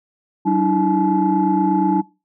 sine tone cluster, 189.1 / 295.2 / 323.6 / 859 Hz, F#3 / D4 / E4 / A5, +38 / +9 / -32 / -42 cents, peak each -19 dBFS, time 0.45-2.02 s, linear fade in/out 20 ms, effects noise-tail reverb RT60 0.3 s tail -24 dB re dry + tanh soft clip ceiling -6 dBFS

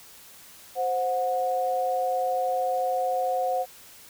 sine tone pair together, 522 / 730.6 Hz, C5 / F#5, -4 / -22 cents, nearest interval tritone, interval 582 cents, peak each -27 / -25 dBFS, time 0.75-3.66 s, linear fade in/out 50 ms, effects white hiss -49 dBFS RMS until 4.09 s

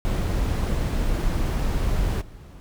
brown noise with level steps, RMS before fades -23 / -42 dBFS, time 0.05-2.6 s, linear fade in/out 0 ms, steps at 2.2 s, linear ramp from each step 20 ms, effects none

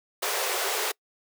pink high-pass noise, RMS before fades -28 dBFS, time 0.22-0.92 s, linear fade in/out 10 ms, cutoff 370 Hz, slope 96 dB/octave, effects noise-tail reverb RT60 0.1 s tail -26 dB re dry

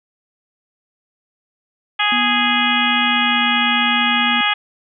harmonic tone, 415.3 Hz, G#4, in tune, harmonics 2 / 3 / 4 / 5 / 6 / 7 / 8, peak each -22 / -22 / -22 / -22 / -22 / -22 / -22 dBFS, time 1.99-4.54 s, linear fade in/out 10 ms
sine tone with pitch glide, 242.8 to 239.7 Hz, B3 to A#3, -29 to +48 cents, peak -22 dBFS, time 2.12-4.41 s, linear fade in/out 2 ms, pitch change -23 cents, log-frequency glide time 3.02-3.47 s
effects none

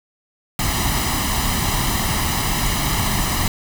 pink noise with comb filter, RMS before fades -20 dBFS, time 0.59-3.48 s, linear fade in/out 2 ms, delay 1 ms, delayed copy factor +0.65, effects none

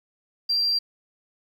sine tone, 4728 Hz, D8, 11 cents sharp, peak -19 dBFS, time 0.49-0.79 s, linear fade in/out 10 ms, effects tanh soft clip ceiling -15 dBFS + 9-bit

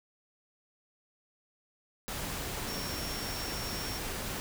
sine tone in noise, 5500 Hz, F8, 27 cents flat, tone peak -41 dBFS, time 2.68-3.98 s, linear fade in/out 0 ms, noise pink, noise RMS -37 dBFS, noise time 2.08-4.4 s, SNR -7 dB, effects none

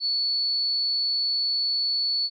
sine tone, 4435 Hz, C#8, in tune, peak -22 dBFS, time 0-2.3 s, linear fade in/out 50 ms, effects none

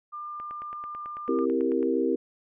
sine tone, 1198 Hz, D6, 34 cents sharp, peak -34 dBFS, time 0.12-1.46 s, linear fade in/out 20 ms
click train, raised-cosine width 0.5 ms, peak -30 dBFS, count 14, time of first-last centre 0.4-1.829 s, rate 9.1 Hz
sine chord, C dominant seventh, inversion none, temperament equal, 261.6 / 329.6 / 392 / 466.2 Hz, C4 / E4 / G4 / Bb4, 0 / 0 / 0 / 0 cents, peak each -28 dBFS, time 1.28-2.16 s, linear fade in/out 10 ms
effects none

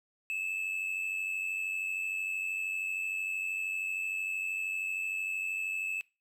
triangle tone with amplitude modulation, 2609 Hz, E7, 18 cents flat, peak -28 dBFS, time 0.3-6.01 s, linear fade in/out 0 ms, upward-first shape sine, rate 93 Hz, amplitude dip 50%, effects noise-tail reverb RT60 0.3 s tail -21 dB re dry

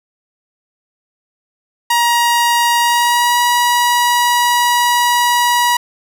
sawtooth tone with pitch glide, 948 to 965.7 Hz, A#5 to B5, +29 to -39 cents, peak -7 dBFS, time 1.9-5.77 s, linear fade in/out 5 ms, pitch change +32 cents, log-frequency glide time 2.8-3.39 s, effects none

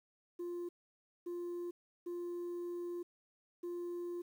sine tone bursts at uneven times, 349.2 Hz, F4, in tune, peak -36 dBFS, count 4, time 0.39-0.69 / 1.26-1.71 / 2.06-3.03 / 3.63-4.22 s, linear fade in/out 10 ms, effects tanh soft clip ceiling -38 dBFS + 11-bit

